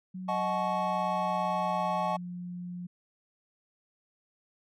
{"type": "tone with pitch glide", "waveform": "sine", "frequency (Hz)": [185, 177.46], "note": ["F#3", "F3"], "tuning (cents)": [0, 28], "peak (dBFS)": -36, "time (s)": [0.14, 2.87], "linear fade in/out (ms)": 10, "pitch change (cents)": -72, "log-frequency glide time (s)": [0.57, 2.25]}
{"type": "chord", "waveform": "triangle", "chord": "D# half-diminished seventh", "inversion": "none", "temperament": "equal with one note detuned", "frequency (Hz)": [622.3, 740, 860.4, 1108.7], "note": ["D#5", "F#5", "A5", "C#6"], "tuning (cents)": [0, 0, -39, 0], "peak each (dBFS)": [-32, -32, -30, -32], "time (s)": [0.28, 2.17], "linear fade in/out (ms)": 10}
{"effects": []}